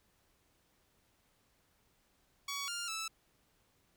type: tone with pitch steps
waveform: 10% pulse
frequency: 1126 / 1401 / 1315 Hz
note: C#6 / F6 / E6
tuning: +27 / +5 / -5 cents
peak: -29 dBFS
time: 2.48-3.08 s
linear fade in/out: 5 ms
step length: 200 ms
effects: pink hiss -73 dBFS RMS until 3.96 s